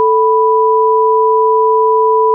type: tone pair together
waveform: sine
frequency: 440 / 987.8 Hz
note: A4 / B5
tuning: 0 / 0 cents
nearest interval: octave + major second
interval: 1400 cents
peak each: -10 dBFS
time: 0-2.34 s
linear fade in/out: 0 ms
effects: none